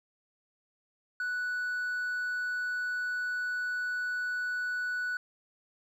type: tone with hard clipping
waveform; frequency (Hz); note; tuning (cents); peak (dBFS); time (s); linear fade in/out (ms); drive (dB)
sine; 1480; F#6; 0; -31; 1.2-5.17; 2; 2
effects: none